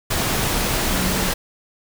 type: tone in noise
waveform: sine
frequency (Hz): 185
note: F#3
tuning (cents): 0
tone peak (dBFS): -26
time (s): 0.91-1.29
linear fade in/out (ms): 10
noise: pink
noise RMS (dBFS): -21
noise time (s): 0.1-1.34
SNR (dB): -8
effects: none